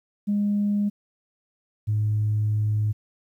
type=tone pair in turn; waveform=sine; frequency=205 / 106.36 Hz; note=G#3 / G#2; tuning=-22 / +42 cents; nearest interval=major seventh; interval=1136 cents; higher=first; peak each=-19 dBFS; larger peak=neither; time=0.27-0.9 / 1.87-2.93 s; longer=second; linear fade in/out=20 ms; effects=tanh soft clip ceiling -16 dBFS + 10-bit